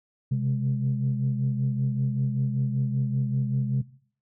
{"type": "tone cluster", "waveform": "sine", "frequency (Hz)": [131, 136.2, 206.3], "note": ["C3", "C#3", "G#3"], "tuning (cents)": [2, -30, -11], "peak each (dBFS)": [-23, -30, -30], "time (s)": [0.31, 3.82], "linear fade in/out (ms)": 10, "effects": ["noise-tail reverb RT60 0.5 s tail -18 dB re dry", "tanh soft clip ceiling -16 dBFS"]}